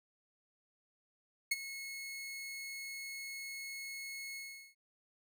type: tone with ADSR envelope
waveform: sawtooth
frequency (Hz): 2181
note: C#7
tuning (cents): -29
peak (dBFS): -24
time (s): 1.51-4.75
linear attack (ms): 8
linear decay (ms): 28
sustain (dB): -15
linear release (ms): 390
effects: none